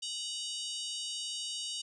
harmonic tone with a mistuned harmonic, 932.3 Hz, A#5, in tune, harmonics 3 / 4 / 5 / 6 / 7 / 8 / 9 / 10, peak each -40 / -42 / -44 / -46 / -47 / -48 / -49 / -50 dBFS, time 0.02-1.82 s, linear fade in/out 10 ms, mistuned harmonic 3, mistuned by +94 cents, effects none

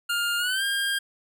25% pulse tone with pitch glide, 1408 to 1608.1 Hz, F6 to G6, +14 to +44 cents, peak -20 dBFS, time 0.09-0.99 s, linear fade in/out 10 ms, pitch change +230 cents, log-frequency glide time 0.38-0.64 s, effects none

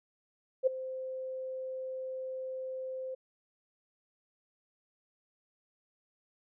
sine tone with ADSR envelope, 520 Hz, C5, 11 cents flat, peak -20 dBFS, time 0.63-3.15 s, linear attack 38 ms, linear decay 10 ms, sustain -16 dB, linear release 10 ms, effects none

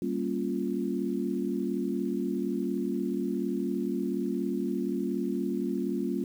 sine chord, G half-diminished seventh, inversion none, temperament equal, 196 / 233.1 / 277.2 / 349.2 Hz, G3 / Bb3 / Db4 / F4, 0 / 0 / 0 / 0 cents, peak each -33 dBFS, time 0.02-6.24 s, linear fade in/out 2 ms, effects 9-bit

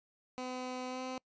15% pulse tone with pitch glide, 253.7 to 257.4 Hz, B3 to C4, +47 to -28 cents, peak -32 dBFS, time 0.38-1.18 s, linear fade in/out 0 ms, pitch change +25 cents, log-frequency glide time 0.88-1.01 s, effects noise-tail reverb RT60 0.1 s tail -26 dB re dry + resampled to 16000 Hz

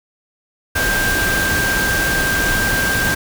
sine tone in noise, 1583 Hz, G6, 17 cents sharp, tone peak -17 dBFS, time 0.75-3.15 s, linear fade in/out 10 ms, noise pink, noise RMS -20 dBFS, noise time 0.75-3.15 s, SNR 0 dB, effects none

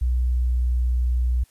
sine tone with pitch glide, 61.74 to 61.31 Hz, B1 to B1, 0 to -12 cents, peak -18 dBFS, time 0.01-1.44 s, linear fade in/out 10 ms, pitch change -12 cents, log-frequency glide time 0.27-0.59 s, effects white hiss -60 dBFS RMS until 1.5 s + resampled to 32000 Hz

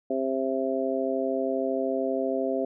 harmonic tone, 132.8 Hz, C3, 26 cents sharp, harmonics 2 / 3 / 4 / 5, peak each -30 / -30 / -30 / -30 dBFS, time 0.1-2.65 s, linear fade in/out 5 ms, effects none

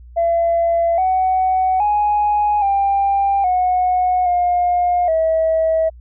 sine tone with pitch steps, 676 / 749 / 833 / 793 / 730 / 711 / 645 Hz, E5 / F#5 / G#5 / G5 / F#5 / F5 / E5, +43 / +21 / +5 / +20 / -24 / +31 / -38 cents, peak -12 dBFS, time 0.16-5.9 s, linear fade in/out 20 ms, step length 820 ms, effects tanh soft clip ceiling -9 dBFS + added 60 Hz sine -37 dBFS peak until 6 s

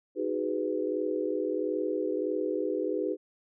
sine chord, G# minor seventh, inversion second, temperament just, 311.5 / 373.8 / 415.3 / 498.4 Hz, D#4 / F#4 / G#4 / B4, +2 / +18 / 0 / +16 cents, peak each -33 dBFS, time 0.15-3.17 s, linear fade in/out 50 ms, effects none

